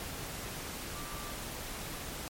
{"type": "tone in noise", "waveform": "sine", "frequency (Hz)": 1176, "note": "D6", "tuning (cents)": 2, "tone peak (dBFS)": -47, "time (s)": [0.95, 1.33], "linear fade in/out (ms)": 0, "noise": "pink", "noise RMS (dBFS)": -41, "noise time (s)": [0, 2.28], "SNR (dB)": -9, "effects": ["MP3 64 kbps"]}